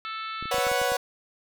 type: harmonic tone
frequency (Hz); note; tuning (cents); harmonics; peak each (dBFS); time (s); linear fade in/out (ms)
440; A4; 0; 3 / 4 / 5 / 6 / 7 / 8 / 9 / 10; -33 / -45 / -42 / -42 / -47 / -43 / -45 / -49; 0.05-0.68; 0
type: clicks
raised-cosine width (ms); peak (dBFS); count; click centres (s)
3; -27; 8; 0.426 / 0.456 / 0.544 / 0.583 / 0.668 / 0.716 / 0.816 / 0.919
type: chord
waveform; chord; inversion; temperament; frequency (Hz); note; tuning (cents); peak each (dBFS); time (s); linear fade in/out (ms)
sawtooth; B suspended second; none; equal; 493.9 / 554.4 / 740; B4 / C#5 / F#5; 0 / 0 / 0; -24; 0.51-0.97; 5
effects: none